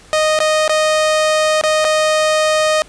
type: tone with dropouts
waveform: sawtooth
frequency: 620 Hz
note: D#5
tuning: 6 cents flat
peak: -8 dBFS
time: 0.13-2.82 s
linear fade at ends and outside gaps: 0 ms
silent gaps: 0.389-0.403 / 0.678-0.695 / 1.612-1.637 / 1.845-1.849 s
effects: pink hiss -43 dBFS RMS until 2.88 s + resampled to 22050 Hz